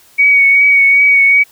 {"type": "tone with vibrato", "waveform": "sine", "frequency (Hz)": 2244, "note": "C#7", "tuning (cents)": 21, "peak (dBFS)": -5, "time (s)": [0.18, 1.44], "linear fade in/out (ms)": 20, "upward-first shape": "triangle", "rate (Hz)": 2.6, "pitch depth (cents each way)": 26, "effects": ["white hiss -46 dBFS RMS until 1.51 s"]}